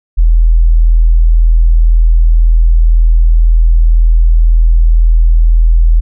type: tone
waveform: sine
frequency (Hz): 40.97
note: E1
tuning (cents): -10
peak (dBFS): -3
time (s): 0.17-6.01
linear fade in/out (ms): 20
effects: none